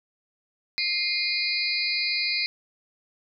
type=tone cluster; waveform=sine; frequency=2106 / 2448 / 4062 / 4401 / 4879 Hz; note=C7 / D#7 / B7 / C#8 / D#8; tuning=+11 / -29 / +48 / -13 / -35 cents; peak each=-30 dBFS; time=0.78-2.46 s; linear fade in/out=0 ms; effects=none